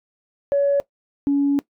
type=tone pair in turn; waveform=sine; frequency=564 / 282 Hz; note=C#5 / C#4; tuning=+30 / +30 cents; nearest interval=octave; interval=1200 cents; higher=first; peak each=-14 / -14 dBFS; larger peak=neither; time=0.52-0.8 / 1.27-1.59 s; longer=second; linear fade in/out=0 ms; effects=noise-tail reverb RT60 0.1 s tail -19 dB re dry + tanh soft clip ceiling -11 dBFS